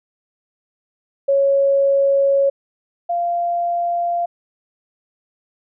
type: tone pair in turn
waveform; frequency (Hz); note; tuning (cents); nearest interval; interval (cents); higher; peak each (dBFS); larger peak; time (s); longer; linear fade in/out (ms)
sine; 553 / 692.9; C#5 / F5; -4 / -14; major third; 390; second; -12 / -17; first; 1.28-2.5 / 3.09-4.26; first; 10
effects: none